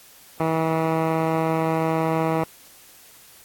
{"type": "tone with low-pass filter", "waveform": "10% pulse", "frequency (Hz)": 161.3, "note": "E3", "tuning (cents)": -37, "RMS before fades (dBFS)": -22, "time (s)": [0.4, 2.44], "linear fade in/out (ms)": 2, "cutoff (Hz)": 1500, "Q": 1, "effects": ["white hiss -49 dBFS RMS until 3.44 s", "AAC 64 kbps"]}